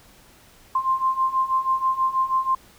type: beating tone pair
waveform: sine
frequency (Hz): 1046.5 / 1052.7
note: C6 / C6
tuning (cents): 0 / +10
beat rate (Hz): 6.2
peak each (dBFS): -24 / -21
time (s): 0.75-2.55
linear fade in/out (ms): 5
effects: pink hiss -52 dBFS RMS until 2.78 s